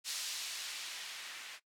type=noise with low-pass filter sweep; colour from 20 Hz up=violet; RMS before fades=-43 dBFS; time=0.04-1.6 s; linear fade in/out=50 ms; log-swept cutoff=4900 to 2100 Hz; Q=0.9; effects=noise-tail reverb RT60 0.1 s tail -17 dB re dry